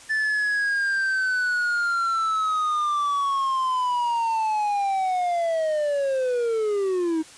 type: linear sweep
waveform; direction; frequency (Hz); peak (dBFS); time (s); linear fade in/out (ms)
triangle; down; 1760 to 311.1; -19; 0.09-7.23; 20
effects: white hiss -46 dBFS RMS until 7.37 s + resampled to 22050 Hz